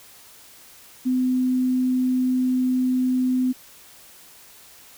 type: tone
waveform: sine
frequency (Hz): 254.6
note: C4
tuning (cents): -47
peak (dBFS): -18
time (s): 1.05-3.53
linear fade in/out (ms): 20
effects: white hiss -48 dBFS RMS until 4.97 s